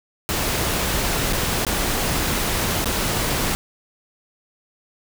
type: noise with dropouts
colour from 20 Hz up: pink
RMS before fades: -22 dBFS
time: 0.29-3.55 s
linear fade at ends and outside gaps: 0 ms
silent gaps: 1.326-1.332 / 1.65-1.667 / 2.844-2.857 s
effects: none